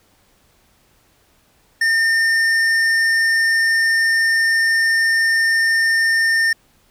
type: tone with hard clipping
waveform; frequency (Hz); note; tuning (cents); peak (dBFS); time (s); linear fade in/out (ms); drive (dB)
sine; 1813; A#6; -49; -15; 1.81-6.53; 5; 9
effects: pink hiss -57 dBFS RMS until 6.9 s